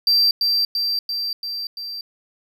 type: tone with echo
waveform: triangle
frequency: 4699 Hz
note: D8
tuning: in tune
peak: -12 dBFS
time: 0.07-0.31 s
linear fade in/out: 2 ms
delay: 340 ms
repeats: 5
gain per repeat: -3 dB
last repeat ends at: 2.01 s
effects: none